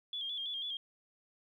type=tone with vibrato; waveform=sine; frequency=3322 Hz; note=G#7; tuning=in tune; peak=-36 dBFS; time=0.13-0.77 s; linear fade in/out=2 ms; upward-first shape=square; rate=6.1 Hz; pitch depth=56 cents each way; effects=12-bit